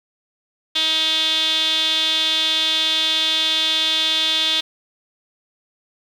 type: tone with band-pass filter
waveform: sawtooth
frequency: 316.8 Hz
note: D#4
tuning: 31 cents sharp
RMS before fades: -19 dBFS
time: 0.75-4.61 s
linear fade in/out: 10 ms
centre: 3500 Hz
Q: 7.7
effects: 8-bit